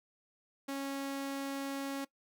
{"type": "tone", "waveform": "sawtooth", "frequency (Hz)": 275.3, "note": "C#4", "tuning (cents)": -12, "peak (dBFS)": -32, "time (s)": [0.68, 2.05], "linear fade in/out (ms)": 10, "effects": ["noise-tail reverb RT60 0.1 s tail -20 dB re dry"]}